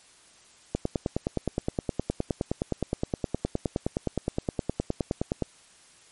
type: click train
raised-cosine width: 2 ms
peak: -12 dBFS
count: 46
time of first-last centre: 0.75-5.423 s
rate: 9.63 Hz
effects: white hiss -56 dBFS RMS until 6.11 s + MP3 48 kbps